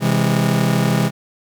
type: chord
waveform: 40% pulse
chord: C augmented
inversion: none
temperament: just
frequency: 130.81 / 163.52 / 204.4 Hz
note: C3 / E3 / G#3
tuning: 0 / -14 / -27 cents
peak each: -18 dBFS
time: 0-1.11 s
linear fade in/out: 50 ms
effects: none